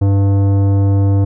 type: tone with tanh clipping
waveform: sine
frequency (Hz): 98.9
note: G2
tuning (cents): +16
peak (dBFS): -11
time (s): 0.01-1.25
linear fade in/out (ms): 10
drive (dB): 14
effects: none